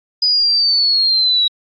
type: linear sweep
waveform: sine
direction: down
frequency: 4978 to 3857 Hz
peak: -11 dBFS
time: 0.22-1.48 s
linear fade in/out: 5 ms
effects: AAC 48 kbps